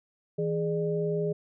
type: tone cluster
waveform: sine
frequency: 163.1 / 415.8 / 599 Hz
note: E3 / G#4 / D5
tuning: -18 / +2 / +34 cents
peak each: -30 / -28 / -35 dBFS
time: 0.38-1.33 s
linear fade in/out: 10 ms
effects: none